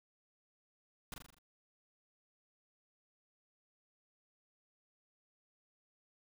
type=noise with echo; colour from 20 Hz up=pink; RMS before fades=-44 dBFS; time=1.12-1.14 s; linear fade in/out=2 ms; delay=41 ms; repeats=6; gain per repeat=-4 dB; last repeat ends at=1.386 s; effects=none